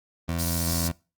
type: tone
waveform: 20% pulse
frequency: 83.9 Hz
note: E2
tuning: 31 cents sharp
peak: -21 dBFS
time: 0.28-0.92 s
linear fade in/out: 10 ms
type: high-pass noise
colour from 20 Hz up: pink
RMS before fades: -30 dBFS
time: 0.38-0.89 s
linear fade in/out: 20 ms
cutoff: 4200 Hz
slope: 48 dB/octave
effects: noise-tail reverb RT60 0.3 s tail -22 dB re dry + Opus 24 kbps